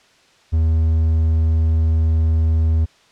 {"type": "tone with hard clipping", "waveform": "triangle", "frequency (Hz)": 80.5, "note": "E2", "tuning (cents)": -41, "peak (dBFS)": -14, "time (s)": [0.52, 2.86], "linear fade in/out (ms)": 20, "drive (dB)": 6, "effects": ["white hiss -53 dBFS RMS until 3.11 s", "low-pass 5000 Hz 12 dB/octave"]}